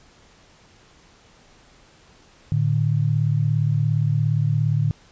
sine tone pair together, 111.7 / 148.95 Hz, A2 / D3, +27 / +25 cents, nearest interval perfect fourth, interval 498 cents, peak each -20 dBFS, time 2.52-4.91 s, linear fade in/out 0 ms, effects pink hiss -53 dBFS RMS until 5.11 s + resampled to 16000 Hz

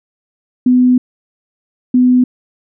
sine tone bursts at uneven times, 250.6 Hz, B3, 25 cents sharp, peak -6 dBFS, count 2, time 0.66-0.98 / 1.94-2.24 s, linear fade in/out 5 ms, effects none

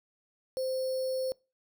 sine tone with sample-and-hold, 520 Hz, C5, 11 cents flat, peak -29 dBFS, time 0.57-1.32 s, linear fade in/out 0 ms, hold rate 4900 Hz, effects noise-tail reverb RT60 0.3 s tail -25 dB re dry

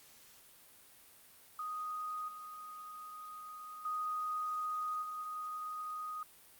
sine tone with level steps, 1244.5 Hz, D#6, in tune, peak -37 / -45 / -34 / -38 dBFS, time 1.59-6.23 s, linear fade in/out 2 ms, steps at 2.28 / 3.85 / 5.02 s, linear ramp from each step 5 ms, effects white hiss -60 dBFS RMS until 6.59 s + Opus 48 kbps

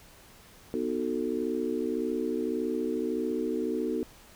sine chord, B dominant seventh, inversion none, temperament just, 246.9 / 308.7 / 370.4 / 444.5 Hz, B3 / D#4 / F#4 / A4, 0 / -14 / +2 / +18 cents, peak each -33 dBFS, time 0.74-4.03 s, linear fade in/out 0 ms, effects pink hiss -54 dBFS RMS until 4.35 s

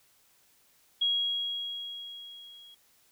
sine tone with level ramp, 3300 Hz, G#7, 12 cents flat, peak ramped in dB -23 to -50 dBFS, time 1.01-2.75 s, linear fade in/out 10 ms, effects white hiss -65 dBFS RMS until 3.11 s

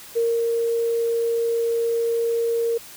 sine tone with ADSR envelope, 463.6 Hz, A#4, 10 cents flat, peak -17 dBFS, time 0.15-2.78 s, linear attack 22 ms, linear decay 240 ms, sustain -2 dB, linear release 9 ms, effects white hiss -42 dBFS RMS until 2.96 s

